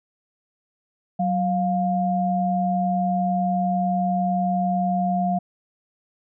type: tone pair together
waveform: sine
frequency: 186.6 / 704.5 Hz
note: F#3 / F5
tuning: +15 / +15 cents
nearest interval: octave + major seventh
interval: 2300 cents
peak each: -22 dBFS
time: 1.19-5.39 s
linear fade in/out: 10 ms
effects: none